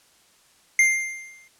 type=tone with exponential decay; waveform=square; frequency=2102 Hz; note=C7; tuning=7 cents sharp; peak=-13 dBFS; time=0.79-1.48 s; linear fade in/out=2 ms; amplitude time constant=150 ms; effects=white hiss -58 dBFS RMS until 1.59 s + low-pass 10000 Hz 12 dB/octave